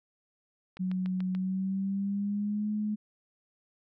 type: click train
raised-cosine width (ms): 0.3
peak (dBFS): -29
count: 5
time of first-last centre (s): 0.77-1.35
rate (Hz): 6.9
type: tone with pitch glide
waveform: sine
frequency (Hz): 185 to 211.3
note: F#3 to G#3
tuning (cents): 0 to +30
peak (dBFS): -28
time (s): 0.79-2.96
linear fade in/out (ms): 20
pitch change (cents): +230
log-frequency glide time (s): 1.33-2.69
effects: none